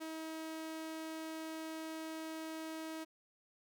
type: tone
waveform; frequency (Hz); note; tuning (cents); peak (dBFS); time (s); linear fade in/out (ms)
sawtooth; 319.1; D#4; +44; -38; 0-3.05; 20
effects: none